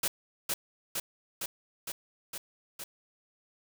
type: noise with echo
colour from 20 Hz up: white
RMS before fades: -29 dBFS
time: 0.03-0.08 s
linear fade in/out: 5 ms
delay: 460 ms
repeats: 6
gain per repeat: -2 dB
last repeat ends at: 2.84 s
effects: none